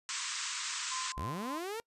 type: band-pass noise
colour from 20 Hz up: white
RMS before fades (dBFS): -38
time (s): 0.09-1.12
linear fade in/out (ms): 0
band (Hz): 960 to 8200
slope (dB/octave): 96
type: tone with tremolo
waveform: sine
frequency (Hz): 1033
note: C6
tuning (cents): -22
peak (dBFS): -38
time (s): 0.91-1.59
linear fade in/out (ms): 10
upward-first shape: sine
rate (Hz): 3.6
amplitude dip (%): 55
type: linear sweep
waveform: sawtooth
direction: up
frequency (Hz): 51.91 to 468.7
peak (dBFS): -33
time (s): 1.17-1.8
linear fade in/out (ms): 0
effects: noise-tail reverb RT60 0.1 s tail -26 dB re dry + resampled to 32000 Hz